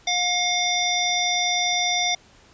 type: harmonic tone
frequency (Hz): 715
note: F5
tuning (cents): +41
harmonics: 1 / 3 / 5 / 7 / 8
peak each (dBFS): -26 / -26 / -24 / -33 / -27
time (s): 0.07-2.15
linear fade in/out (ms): 5
effects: pink hiss -53 dBFS RMS until 2.53 s + resampled to 16000 Hz